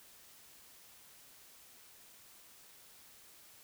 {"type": "silence", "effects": ["white hiss -59 dBFS RMS until 3.63 s"]}